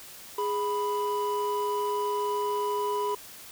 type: tone pair together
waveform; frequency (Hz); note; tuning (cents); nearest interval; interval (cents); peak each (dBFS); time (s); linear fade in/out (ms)
triangle; 414.7 / 987.8; G#4 / B5; -3 / 0; octave + minor third; 1503; -27; 0.38-3.15; 5
effects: white hiss -46 dBFS RMS until 3.51 s